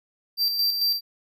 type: tone with tremolo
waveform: square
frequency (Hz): 4699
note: D8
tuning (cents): 0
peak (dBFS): -20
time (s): 0.37-1.01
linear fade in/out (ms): 50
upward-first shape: square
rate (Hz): 4.5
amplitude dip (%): 45
effects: none